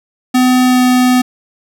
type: tone with pitch glide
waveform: square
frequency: 252.9 to 251.3 Hz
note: B3 to B3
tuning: +41 to +30 cents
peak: -8 dBFS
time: 0.34-1.22 s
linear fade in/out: 10 ms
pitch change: -11 cents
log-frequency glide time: 0.65-0.81 s
effects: 8-bit